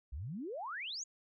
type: exponential sweep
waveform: sine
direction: up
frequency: 58.27 to 7100 Hz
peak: -39 dBFS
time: 0.12-1.04 s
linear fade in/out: 10 ms
effects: none